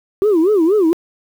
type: tone with vibrato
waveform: sine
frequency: 370 Hz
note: F#4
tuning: in tune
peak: -8 dBFS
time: 0.22-0.93 s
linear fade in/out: 0 ms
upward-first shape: sine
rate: 4.2 Hz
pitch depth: 270 cents each way
effects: tanh soft clip ceiling -8 dBFS + 7-bit